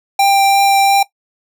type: tone with vibrato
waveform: square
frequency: 790 Hz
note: G5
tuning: 13 cents sharp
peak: -9 dBFS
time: 0.19-1.03 s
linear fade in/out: 5 ms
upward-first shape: triangle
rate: 2.9 Hz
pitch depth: 9 cents each way
effects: noise-tail reverb RT60 0.1 s tail -18 dB re dry